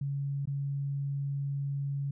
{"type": "tone with dropouts", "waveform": "sine", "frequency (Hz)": 140, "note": "C#3", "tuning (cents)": 18, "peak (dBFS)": -30, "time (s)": [0.01, 2.11], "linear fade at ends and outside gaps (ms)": 5, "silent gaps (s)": [0.456, 0.473], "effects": []}